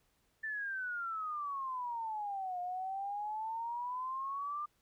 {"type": "exponential two-way sweep", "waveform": "sine", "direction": "down then up", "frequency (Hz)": [1783, 710, 1203], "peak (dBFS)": -36, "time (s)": [0.43, 4.66], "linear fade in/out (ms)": 10, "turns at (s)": 2.6, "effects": ["pink hiss -75 dBFS RMS until 4.81 s"]}